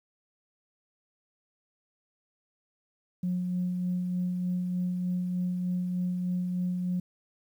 sine tone with tremolo, 180 Hz, F#3, 47 cents flat, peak -25 dBFS, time 3.23-7 s, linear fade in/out 5 ms, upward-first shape sine, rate 3.3 Hz, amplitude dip 30%, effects tanh soft clip ceiling -22 dBFS + 10-bit

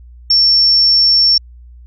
sine tone, 5440 Hz, F8, 46 cents flat, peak -7 dBFS, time 0.3-1.38 s, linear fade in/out 5 ms, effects added 60 Hz sine -35 dBFS peak until 1.86 s

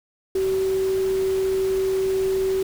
sine tone in noise, 381.4 Hz, G4, 47 cents flat, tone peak -19 dBFS, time 0.35-2.63 s, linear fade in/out 5 ms, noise pink, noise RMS -37 dBFS, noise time 0.35-2.63 s, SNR +15 dB, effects none

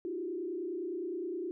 sine tone with frequency modulation, 353.1 Hz, F4, 19 cents sharp, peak -34 dBFS, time 0.05-1.51 s, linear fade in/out 0 ms, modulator 29.8 Hz, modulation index 1.2, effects none

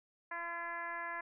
sine tone with frequency modulation, 1362 Hz, F6, 44 cents flat, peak -38 dBFS, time 0.31-1.21 s, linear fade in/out 5 ms, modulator 341 Hz, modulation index 1.9, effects none

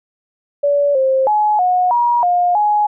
sine tone with pitch steps, 573 / 529 / 845 / 727 / 956 / 710 / 837 Hz, D5 / C5 / G#5 / F#5 / A#5 / F5 / G#5, -43 / +19 / +30 / -31 / +43 / +28 / +13 cents, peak -11 dBFS, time 0.63-2.87 s, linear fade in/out 10 ms, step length 320 ms, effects none

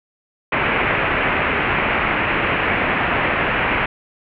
white low-pass noise, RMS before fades -19 dBFS, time 0.52-3.86 s, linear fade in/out 5 ms, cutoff 2600 Hz, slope 48 dB/octave, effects none

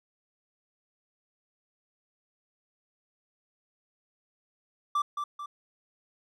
triangle tone with echo, 1171 Hz, D6, 5 cents flat, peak -22 dBFS, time 4.95-5.02 s, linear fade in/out 5 ms, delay 220 ms, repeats 2, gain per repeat -6 dB, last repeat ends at 5.46 s, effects none

